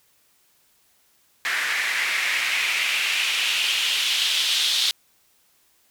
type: noise with band-pass filter sweep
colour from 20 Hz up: white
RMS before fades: -23 dBFS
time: 1.45-4.91 s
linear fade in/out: 0 ms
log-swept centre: 1800 to 3700 Hz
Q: 3.1
effects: white hiss -62 dBFS RMS until 5.9 s